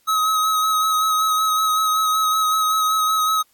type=tone with vibrato; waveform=square; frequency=1274 Hz; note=D#6; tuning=41 cents sharp; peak=-17 dBFS; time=0.07-3.43 s; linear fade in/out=20 ms; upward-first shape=sine; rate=5.3 Hz; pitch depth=21 cents each way; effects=white hiss -61 dBFS RMS until 3.53 s + AAC 64 kbps